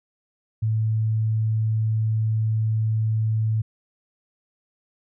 sine tone, 110 Hz, A2, in tune, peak -19 dBFS, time 0.62-3.62 s, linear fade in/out 10 ms, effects none

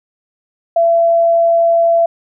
sine tone, 673 Hz, E5, 36 cents sharp, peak -8 dBFS, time 0.76-2.06 s, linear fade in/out 5 ms, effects none

